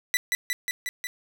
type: tone with echo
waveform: sawtooth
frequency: 1975.5 Hz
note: B6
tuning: in tune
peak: -17 dBFS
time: 0.14-0.17 s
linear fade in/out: 0 ms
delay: 180 ms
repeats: 5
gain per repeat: -2 dB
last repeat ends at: 1.07 s
effects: none